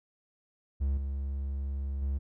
triangle tone with level steps, 68.8 Hz, C#2, 12 cents flat, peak -24 / -29 / -26 dBFS, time 0.8-2.19 s, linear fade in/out 20 ms, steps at 0.97 / 2.02 s, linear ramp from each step 2 ms, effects none

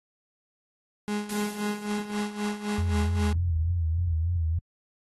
35% pulse tone with tremolo, 208 Hz, G#3, 3 cents sharp, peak -24 dBFS, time 1.08-3.33 s, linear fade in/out 0 ms, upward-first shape sine, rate 3.8 Hz, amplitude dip 75%
white noise with exponential decay, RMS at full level -36 dBFS, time 1.29-2.67 s, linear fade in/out 5 ms, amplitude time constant 300 ms
sine tone with vibrato, 83.8 Hz, E2, 29 cents sharp, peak -23 dBFS, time 2.78-4.59 s, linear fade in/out 5 ms, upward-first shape sine, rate 3.4 Hz, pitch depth 88 cents each way
effects AAC 32 kbps

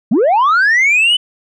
sine linear sweep, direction up, 181 to 3040 Hz, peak -6 dBFS, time 0.11-1.17 s, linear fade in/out 10 ms, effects tanh soft clip ceiling -7 dBFS

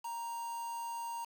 triangle tone with quantisation, 932.3 Hz, A#5, in tune, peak -36 dBFS, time 0.04-1.25 s, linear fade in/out 10 ms, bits 8, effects none

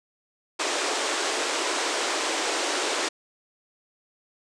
pink band-pass noise, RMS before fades -27 dBFS, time 0.59-3.09 s, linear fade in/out 10 ms, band 310 to 8600 Hz, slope 48 dB/octave, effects none

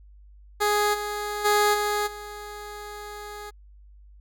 15% pulse tone with level steps, 415.8 Hz, G#4, 2 cents sharp, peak -14 / -22 / -12 / -17 / -30 dBFS, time 0.6-3.51 s, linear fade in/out 20 ms, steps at 0.93 / 1.44 / 1.73 / 2.06 s, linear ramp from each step 20 ms, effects added 50 Hz sine -47 dBFS peak until 4.2 s

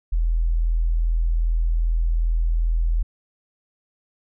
sine tone, 41.27 Hz, E1, 3 cents sharp, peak -17 dBFS, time 0.12-3.03 s, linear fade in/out 10 ms, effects none

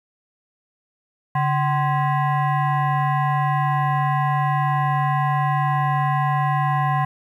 sine tone with frequency modulation, 142.8 Hz, D3, 48 cents flat, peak -17 dBFS, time 1.35-7.05 s, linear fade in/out 5 ms, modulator 901 Hz, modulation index 1.2, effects 9-bit

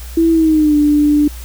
sine tone with pitch glide, 329.6 to 295.3 Hz, E4 to D4, 0 to +10 cents, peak -8 dBFS, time 0.17-1.28 s, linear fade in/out 5 ms, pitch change -190 cents, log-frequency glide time 0.31-0.76 s, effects added 60 Hz sine -27 dBFS peak until 1.44 s + white hiss -37 dBFS RMS until 1.44 s

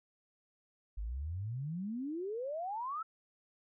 sine exponential sweep, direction up, 48.34 to 1347 Hz, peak -36 dBFS, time 0.97-3.03 s, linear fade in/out 10 ms, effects none

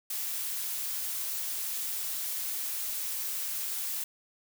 blue noise, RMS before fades -34 dBFS, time 0.1-4.04 s, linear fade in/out 5 ms, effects none

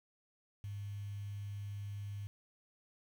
sine tone with quantisation, 101.5 Hz, G#2, 39 cents flat, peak -40 dBFS, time 0.64-2.27 s, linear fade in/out 0 ms, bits 10, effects none

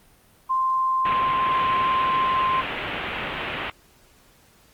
sine tone, 1046.5 Hz, C6, in tune, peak -19 dBFS, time 0.49-2.62 s, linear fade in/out 20 ms
white low-pass noise, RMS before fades -30 dBFS, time 1.05-3.7 s, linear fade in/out 2 ms, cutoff 3100 Hz, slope 48 dB/octave
effects pink hiss -56 dBFS RMS until 4.73 s + Opus 32 kbps

